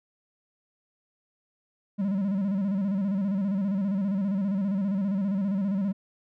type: tone with vibrato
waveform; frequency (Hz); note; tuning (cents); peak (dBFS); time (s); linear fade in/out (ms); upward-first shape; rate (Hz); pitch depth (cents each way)
triangle; 196; G3; 0; -22; 1.98-5.93; 20; square; 15; 74
effects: none